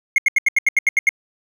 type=tone bursts; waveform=triangle; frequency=2149 Hz; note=C7; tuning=46 cents sharp; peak=-9 dBFS; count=10; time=0.16-1.091 s; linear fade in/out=2 ms; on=22 ms; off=79 ms; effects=none